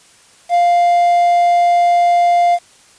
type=tone with quantisation; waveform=triangle; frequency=698.5 Hz; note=F5; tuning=in tune; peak=-7 dBFS; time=0.49-2.59 s; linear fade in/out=50 ms; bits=6; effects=white hiss -47 dBFS RMS until 2.98 s + resampled to 22050 Hz